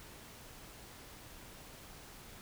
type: silence
effects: pink hiss -53 dBFS RMS until 2.41 s